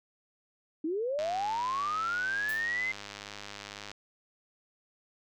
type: linear sweep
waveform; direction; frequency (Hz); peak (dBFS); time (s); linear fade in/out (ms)
sine; up; 298 to 2093; -29; 0.84-2.92; 5
type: click train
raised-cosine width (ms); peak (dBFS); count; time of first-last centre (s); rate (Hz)
0.2; -24; 279; 1.19-3.915; 102
type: noise with exponential decay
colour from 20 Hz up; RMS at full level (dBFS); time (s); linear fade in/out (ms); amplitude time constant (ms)
blue; -41; 2.49-2.68; 1; 41
effects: none